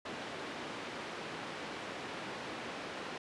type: band-pass noise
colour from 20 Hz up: pink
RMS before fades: -43 dBFS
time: 0.05-3.18 s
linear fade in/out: 5 ms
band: 240 to 3300 Hz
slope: 12 dB/octave
effects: resampled to 24000 Hz